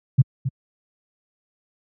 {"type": "tone with echo", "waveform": "sine", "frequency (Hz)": 131.2, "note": "C3", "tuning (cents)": 5, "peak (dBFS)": -8, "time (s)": [0.18, 0.22], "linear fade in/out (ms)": 10, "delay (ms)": 270, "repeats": 1, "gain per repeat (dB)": -11, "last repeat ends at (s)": 0.49, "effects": ["high-pass 80 Hz 12 dB/octave"]}